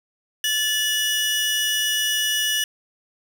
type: tone pair together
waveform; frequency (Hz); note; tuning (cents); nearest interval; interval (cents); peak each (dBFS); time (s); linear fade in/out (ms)
sawtooth; 1738 / 2923; A6 / F#7; -22 / -22; major sixth; 900; -22 / -18; 0.44-2.64; 2
effects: none

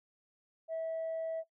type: tone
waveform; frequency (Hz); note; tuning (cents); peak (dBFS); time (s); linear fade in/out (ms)
sine; 650; E5; -24; -32; 0.68-1.44; 50
effects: noise-tail reverb RT60 0.1 s tail -18 dB re dry + tanh soft clip ceiling -32 dBFS

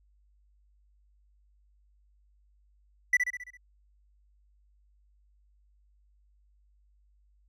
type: tone with echo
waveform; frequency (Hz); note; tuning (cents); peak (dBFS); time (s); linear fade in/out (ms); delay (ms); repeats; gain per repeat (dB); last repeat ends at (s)
triangle; 1975.5; B6; 0; -17; 3.13-3.17; 5; 67; 6; -5; 3.572
effects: added 50 Hz sine -62 dBFS peak until 7.48 s

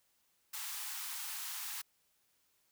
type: high-pass noise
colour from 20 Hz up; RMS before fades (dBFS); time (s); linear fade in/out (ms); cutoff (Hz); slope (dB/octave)
white; -42; 0.53-1.82; 10; 780; 96
effects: white hiss -75 dBFS RMS until 2.71 s

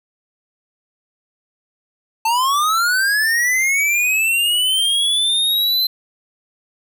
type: linear sweep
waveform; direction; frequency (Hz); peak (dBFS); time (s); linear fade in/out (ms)
square; up; 880 to 4091; -15; 2.25-5.87; 5
effects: none

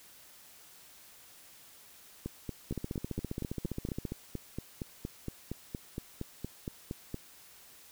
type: two click trains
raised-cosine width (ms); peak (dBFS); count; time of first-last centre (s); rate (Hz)
3; -23 / -22; 22 / 21; 2.26-7.144 / 2.71-4.052; 4.3 / 14.9
effects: white hiss -56 dBFS RMS until 7.91 s

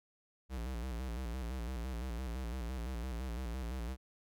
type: tone with vibrato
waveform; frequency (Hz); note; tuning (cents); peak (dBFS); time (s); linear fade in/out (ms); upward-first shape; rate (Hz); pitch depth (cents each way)
square; 61; B1; -21; -38; 0.49-3.97; 50; square; 5.9; 110
effects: none

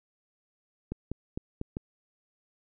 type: clicks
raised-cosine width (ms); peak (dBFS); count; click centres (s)
3; -20; 5; 0.92 / 1.116 / 1.375 / 1.614 / 1.769
effects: none

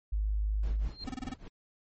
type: tone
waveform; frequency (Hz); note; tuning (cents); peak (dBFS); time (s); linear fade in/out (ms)
sine; 51.91; G#1; 0; -27; 0.12-0.88; 10
type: noise with tremolo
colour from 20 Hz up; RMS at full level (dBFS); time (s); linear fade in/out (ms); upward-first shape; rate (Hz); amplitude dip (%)
brown; -40; 0.63-1.48; 2; triangle; 5; 95
type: tone with exponential growth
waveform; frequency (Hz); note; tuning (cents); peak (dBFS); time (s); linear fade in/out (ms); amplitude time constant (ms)
sine; 4186; C8; 0; -36; 0.85-1.04; 2; 40
type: tone bursts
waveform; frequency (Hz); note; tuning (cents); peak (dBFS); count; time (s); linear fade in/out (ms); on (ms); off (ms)
square; 256.4; C4; -35; -35; 6; 1.07-1.339; 5; 24; 25
effects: MP3 32 kbps

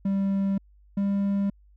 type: tone pair in turn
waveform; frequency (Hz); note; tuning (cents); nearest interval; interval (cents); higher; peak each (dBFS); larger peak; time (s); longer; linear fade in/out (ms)
triangle; 196 / 199.08; G3 / G3; 0 / +27; unison; 27; second; -20; neither; 0.05-0.58 / 0.97-1.5; neither; 5
effects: added 50 Hz sine -53 dBFS peak until 1.76 s

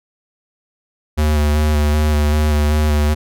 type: tone with vibrato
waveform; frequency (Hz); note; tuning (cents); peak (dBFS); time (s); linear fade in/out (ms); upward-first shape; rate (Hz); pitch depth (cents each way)
square; 75.2; D2; +42; -13; 1.17-3.15; 20; square; 2.6; 20
effects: none

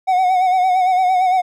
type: tone with vibrato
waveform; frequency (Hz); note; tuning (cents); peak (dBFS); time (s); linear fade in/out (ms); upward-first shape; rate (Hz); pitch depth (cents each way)
triangle; 740; F#5; 0; -10; 0.07-1.42; 20; sine; 8.8; 49
effects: none

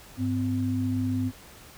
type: tone pair together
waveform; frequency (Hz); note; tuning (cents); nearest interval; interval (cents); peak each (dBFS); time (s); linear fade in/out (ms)
sine; 101.59 / 256; G#2 / C4; -38 / -38; octave + major third; 1600; -28 / -26; 0.17-1.32; 50
effects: pink hiss -49 dBFS RMS until 1.77 s

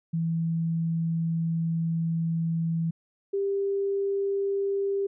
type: tone pair in turn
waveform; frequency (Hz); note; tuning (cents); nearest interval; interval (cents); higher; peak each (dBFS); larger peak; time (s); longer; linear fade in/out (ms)
sine; 164.81 / 396.1; E3 / G4; 0 / +18; octave + minor third; 1518; second; -24; neither; 0.13-2.91 / 3.33-5.07; first; 10
effects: none

